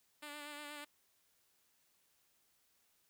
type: tone with vibrato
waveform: 5% pulse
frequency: 294.2 Hz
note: D4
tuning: 3 cents sharp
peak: -35 dBFS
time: 0.22-0.85 s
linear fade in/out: 10 ms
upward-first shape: sine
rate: 8.3 Hz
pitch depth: 29 cents each way
effects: white hiss -75 dBFS RMS until 3.09 s